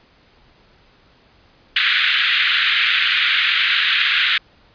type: band-pass noise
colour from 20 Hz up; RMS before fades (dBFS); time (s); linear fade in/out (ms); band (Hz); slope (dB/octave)
white; -17; 1.76-4.38; 5; 1400 to 3700; 48
effects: pink hiss -53 dBFS RMS until 4.74 s + resampled to 11025 Hz